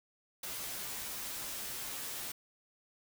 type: noise with comb filter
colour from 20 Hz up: white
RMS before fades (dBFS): -41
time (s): 0.43-2.32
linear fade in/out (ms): 5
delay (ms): 12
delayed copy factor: -0.75
effects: none